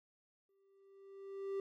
triangle tone with exponential growth, 392 Hz, G4, in tune, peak -33 dBFS, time 0.49-1.6 s, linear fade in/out 2 ms, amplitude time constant 240 ms, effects none

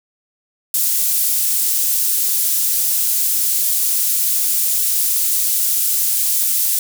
pink high-pass noise, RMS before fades -17 dBFS, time 0.74-6.79 s, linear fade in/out 2 ms, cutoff 9900 Hz, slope 12 dB/octave, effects none

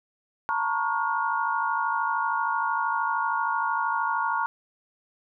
sine tone cluster, 897 / 950 / 1105 / 1426 Hz, A5 / A#5 / C#6 / F6, +33 / +33 / -6 / +36 cents, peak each -29 dBFS, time 0.49-4.46 s, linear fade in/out 0 ms, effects none

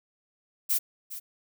violet noise with echo, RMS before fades -25 dBFS, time 0.69-0.79 s, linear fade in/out 20 ms, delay 410 ms, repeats 1, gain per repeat -13 dB, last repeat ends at 1.2 s, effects none

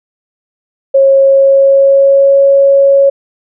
sine tone with pitch glide, 544 to 552.9 Hz, C#5 to C#5, -33 to -5 cents, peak -3 dBFS, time 0.94-3.1 s, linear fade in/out 10 ms, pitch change +28 cents, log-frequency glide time 1.18-2.4 s, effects none

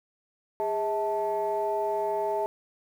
sine tone cluster, 410.3 / 644 / 879 Hz, G#4 / E5 / A5, -21 / -41 / -2 cents, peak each -29 dBFS, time 0.6-2.46 s, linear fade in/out 0 ms, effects tanh soft clip ceiling -18 dBFS + 9-bit

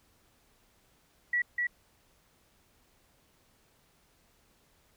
sine tone with echo, 1939 Hz, B6, 32 cents flat, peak -25 dBFS, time 1.33-1.42 s, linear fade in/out 5 ms, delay 250 ms, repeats 1, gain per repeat -2 dB, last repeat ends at 1.67 s, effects pink hiss -67 dBFS RMS until 4.96 s

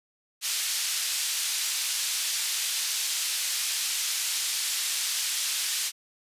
pink band-pass noise, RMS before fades -29 dBFS, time 0.41-5.92 s, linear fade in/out 50 ms, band 3500 to 11000 Hz, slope 12 dB/octave, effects resampled to 32000 Hz

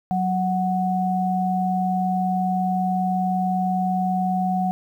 sine tone pair together, 185.39 / 740 Hz, F#3 / F#5, +4 / 0 cents, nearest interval 2 octaves, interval 2396 cents, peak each -22 / -22 dBFS, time 0.11-4.71 s, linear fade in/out 0 ms, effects 9-bit

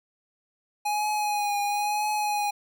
square tone with vibrato, 830.6 Hz, G#5, in tune, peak -25 dBFS, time 0.85-2.51 s, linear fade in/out 10 ms, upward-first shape triangle, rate 1 Hz, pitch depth 35 cents each way, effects none

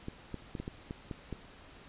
clicks, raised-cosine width 3 ms, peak -25 dBFS, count 8, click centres 0.084 / 0.343 / 0.552 / 0.6 / 0.679 / 0.909 / 1.112 / 1.327 s, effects pink hiss -54 dBFS RMS until 1.88 s + resampled to 8000 Hz

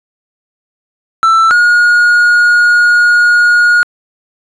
triangle tone pair in turn, 1331 / 1438.4 Hz, E6 / F#6, +16 / -49 cents, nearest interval minor second, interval 135 cents, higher second, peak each -3 dBFS, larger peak neither, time 1.23-1.51 / 1.51-3.83 s, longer second, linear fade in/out 0 ms, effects resampled to 22050 Hz

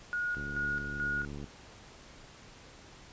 sine tone with tremolo, 1444 Hz, F#6, 43 cents flat, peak -30 dBFS, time 0.13-1.25 s, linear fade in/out 0 ms, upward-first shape square, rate 2.3 Hz, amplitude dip 55%
click train, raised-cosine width 3 ms, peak -30 dBFS, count 78, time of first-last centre 0.37-1.442 s, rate 71.8 Hz
effects pink hiss -53 dBFS RMS until 3.12 s + resampled to 16000 Hz

